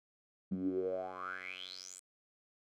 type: tone with band-pass filter sweep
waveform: 10% pulse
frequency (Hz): 92.5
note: F#2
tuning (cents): 0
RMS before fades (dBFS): -40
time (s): 0.51-2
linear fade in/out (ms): 10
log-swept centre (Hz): 190 to 8400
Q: 9.9
effects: none